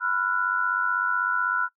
sine tone cluster, 997 / 1366 / 1462 Hz, B5 / F6 / F#6, +16 / -39 / -21 cents, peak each -31 / -25 / -25 dBFS, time 0-1.69 s, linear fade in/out 50 ms, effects noise-tail reverb RT60 0.1 s tail -23 dB re dry

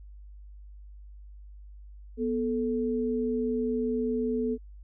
sine tone pair together, 245.5 / 437.5 Hz, B3 / A4, -10 / -10 cents, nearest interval minor seventh, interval 1000 cents, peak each -28 / -29 dBFS, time 2.17-4.58 s, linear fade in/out 50 ms, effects added 50 Hz sine -44 dBFS peak until 4.83 s

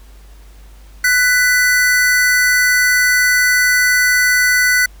square tone pair together, 1488.6 / 1987 Hz, F#6 / B6, +10 / +10 cents, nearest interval perfect fourth, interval 500 cents, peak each -14 dBFS, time 1.04-4.86 s, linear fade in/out 5 ms, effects added 50 Hz sine -37 dBFS peak until 5 s + pink hiss -49 dBFS RMS until 5 s

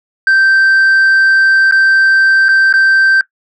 sine tone with dropouts, 1562 Hz, G6, 7 cents flat, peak -3 dBFS, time 0.27-3.21 s, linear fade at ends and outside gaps 2 ms, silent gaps 1.712-1.722 / 2.485-2.489 / 2.727-2.738 s, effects noise-tail reverb RT60 0.1 s tail -18 dB re dry + tanh soft clip ceiling -5 dBFS

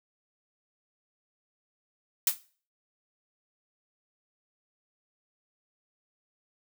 blue noise with exponential decay, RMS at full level -19 dBFS, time 2.27-2.39 s, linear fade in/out 2 ms, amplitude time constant 24 ms, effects noise-tail reverb RT60 0.4 s tail -17 dB re dry

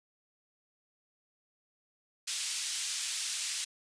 white band-pass noise, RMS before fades -35 dBFS, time 2.27-3.65 s, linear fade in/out 10 ms, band 2800 to 8500 Hz, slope 12 dB/octave, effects resampled to 22050 Hz

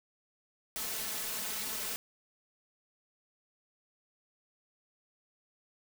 white noise with comb filter, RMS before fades -37 dBFS, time 0.76-1.96 s, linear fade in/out 0 ms, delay 4.6 ms, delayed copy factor +0.9, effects none

